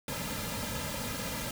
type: noise with comb filter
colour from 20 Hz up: pink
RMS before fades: -36 dBFS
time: 0.08-1.51 s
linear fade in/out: 2 ms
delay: 2.7 ms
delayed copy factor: -0.8
effects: none